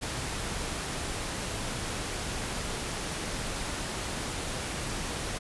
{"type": "noise", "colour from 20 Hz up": "pink", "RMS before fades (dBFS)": -34, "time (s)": [0.01, 5.39], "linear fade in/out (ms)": 20, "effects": ["resampled to 24000 Hz"]}